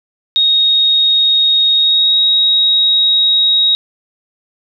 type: tone with pitch glide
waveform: sine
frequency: 3742 to 3790 Hz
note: A#7 to A#7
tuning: +6 to +28 cents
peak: -8 dBFS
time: 0.36-3.75 s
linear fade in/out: 0 ms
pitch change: +22 cents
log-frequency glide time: 1.74-2.17 s
effects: none